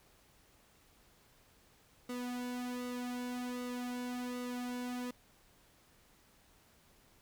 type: tone with flanger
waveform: sawtooth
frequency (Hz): 246.9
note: B3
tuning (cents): 0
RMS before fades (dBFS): -40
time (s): 2.09-5.11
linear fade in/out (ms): 5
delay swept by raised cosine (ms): 1.2 to 2.5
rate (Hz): 1.3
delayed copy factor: -0.75
effects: pink hiss -66 dBFS RMS until 7.21 s